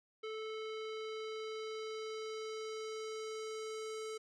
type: tone with low-pass filter sweep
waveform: square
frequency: 437.2 Hz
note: A4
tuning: 11 cents flat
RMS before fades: -43 dBFS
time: 0.23-4.18 s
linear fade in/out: 10 ms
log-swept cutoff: 3300 to 7700 Hz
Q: 1.6
effects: none